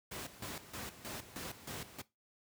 pink noise with tremolo, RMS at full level -43 dBFS, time 0.11-2.02 s, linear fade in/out 10 ms, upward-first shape square, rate 3.2 Hz, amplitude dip 75%, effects noise-tail reverb RT60 0.2 s tail -18 dB re dry + high-pass 80 Hz 12 dB/octave

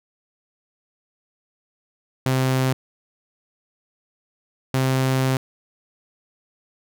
sawtooth tone pair in turn, 130.6 / 131.43 Hz, C3 / C3, -3 / +8 cents, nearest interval unison, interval 11 cents, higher second, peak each -14 dBFS, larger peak neither, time 2.26-2.73 / 4.74-5.37 s, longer second, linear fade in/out 2 ms, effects none

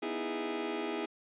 sawtooth chord, E major seventh, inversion second, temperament just, 247.2 / 309 / 329.6 / 412 Hz, B3 / D#4 / E4 / G#4, +2 / -12 / 0 / -14 cents, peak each -38 / -38 / -34 / -33 dBFS, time 0.02-1.06 s, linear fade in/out 10 ms, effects resampled to 8000 Hz

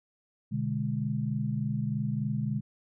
sine chord, G# diminished, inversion first, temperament equal, 123.47 / 146.83 / 207.7 Hz, B2 / D3 / G#3, 0 / 0 / 0 cents, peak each -32 dBFS, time 0.51-2.61 s, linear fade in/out 20 ms, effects none

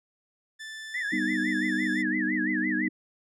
sawtooth tone, 1760 Hz, A6, in tune, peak -34 dBFS, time 0.59-2.03 s, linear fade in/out 20 ms
sine tone with vibrato, 1831 Hz, A#6, 32 cents flat, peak -28 dBFS, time 0.94-2.88 s, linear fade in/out 5 ms, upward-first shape sine, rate 5.9 Hz, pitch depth 190 cents each way
sine chord, G augmented, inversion none, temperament equal with one note detuned, 197.36 / 246.9 / 311.1 Hz, G3 / B3 / D#4, +12 / 0 / 0 cents, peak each -33 / -31 / -29 dBFS, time 1.12-2.89 s, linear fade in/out 10 ms
effects low-pass 8000 Hz 12 dB/octave

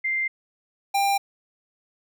sine / square tone pair in turn, 2093 / 795.4 Hz, C7 / G5, 0 / +25 cents, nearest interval octave + perfect fourth, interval 1675 cents, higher first, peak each -22 / -20 dBFS, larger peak second, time 0.04-0.28 / 0.94-1.18 s, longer neither, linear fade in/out 10 ms, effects none

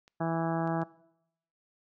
clicks, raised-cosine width 0.2 ms, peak -38 dBFS, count 3, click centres 0.079 / 0.675 / 0.817 s
harmonic tone, 164.81 Hz, E3, in tune, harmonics 1 / 2 / 3 / 4 / 5 / 6 / 7 / 8 / 9 / 10, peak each -32 / -34 / -42 / -34 / -36 / -43 / -43 / -44 / -48 / -46 dBFS, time 0.2-0.84 s, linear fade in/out 10 ms
effects noise-tail reverb RT60 0.8 s tail -21 dB re dry

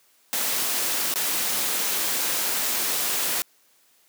white noise with dropouts, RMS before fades -25 dBFS, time 0.33-3.42 s, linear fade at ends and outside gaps 0 ms, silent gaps 1.139-1.158 s, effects white hiss -61 dBFS RMS until 4.08 s + high-pass 200 Hz 12 dB/octave

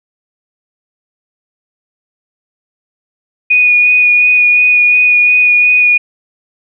sine tone with vibrato, 2465 Hz, D#7, 17 cents flat, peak -5 dBFS, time 3.5-5.98 s, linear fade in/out 10 ms, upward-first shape sine, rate 2.8 Hz, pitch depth 13 cents each way, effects none

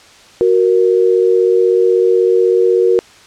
sine tone pair together, 370 / 466.2 Hz, F#4 / A#4, 0 / 0 cents, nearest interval major third, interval 400 cents, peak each -11 dBFS, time 0.41-2.99 s, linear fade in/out 0 ms, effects white hiss -42 dBFS RMS until 3.26 s + low-pass 6000 Hz 12 dB/octave

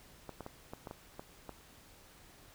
clicks, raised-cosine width 1 ms, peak -29 dBFS, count 8, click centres 0.293 / 0.407 / 0.464 / 0.735 / 0.872 / 0.911 / 1.195 / 1.493 s, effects pink hiss -59 dBFS RMS until 2.54 s

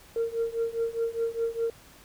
sine tone with tremolo, 459.9 Hz, A#4, 23 cents flat, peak -21 dBFS, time 0.16-1.7 s, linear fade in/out 2 ms, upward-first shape triangle, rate 4.9 Hz, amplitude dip 95%, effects tanh soft clip ceiling -21 dBFS + pink hiss -53 dBFS RMS until 2.04 s

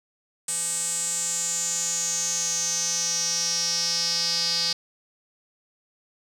square tone with band-pass filter sweep, 170.3 Hz, F3, 43 cents flat, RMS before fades -26 dBFS, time 0.48-4.73 s, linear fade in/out 5 ms, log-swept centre 8300 to 4800 Hz, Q 7.2, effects none

